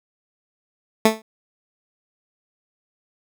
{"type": "tone with exponential decay", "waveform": "15% pulse", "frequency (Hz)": 220, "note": "A3", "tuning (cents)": 0, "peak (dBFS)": -3, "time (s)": [1.05, 1.22], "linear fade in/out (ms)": 5, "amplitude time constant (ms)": 36, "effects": []}